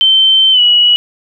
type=tone with pitch glide; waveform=sine; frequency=3100 to 2926 Hz; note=G7 to F#7; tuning=-20 to -20 cents; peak=-5 dBFS; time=0.01-0.96 s; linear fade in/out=0 ms; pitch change=-100 cents; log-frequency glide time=0.52-0.61 s; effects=none